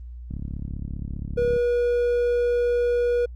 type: click train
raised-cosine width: 5 ms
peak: -20 dBFS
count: 45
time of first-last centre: 0.31-1.564 s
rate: 35.1 Hz
type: tone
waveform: triangle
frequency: 482.4 Hz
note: B4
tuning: 41 cents flat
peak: -17 dBFS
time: 1.37-3.26 s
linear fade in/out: 10 ms
effects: added 60 Hz sine -35 dBFS peak until 3.35 s + Opus 24 kbps